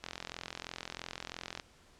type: click train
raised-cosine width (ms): 0.2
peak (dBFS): -22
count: 68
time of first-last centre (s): 0.04-1.598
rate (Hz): 43
effects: pink hiss -62 dBFS RMS until 1.99 s + low-pass 8000 Hz 12 dB/octave